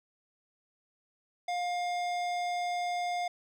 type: tone with hard clipping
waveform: sine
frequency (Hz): 708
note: F5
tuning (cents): +23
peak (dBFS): -32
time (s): 1.48-3.28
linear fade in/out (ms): 5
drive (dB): 15
effects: none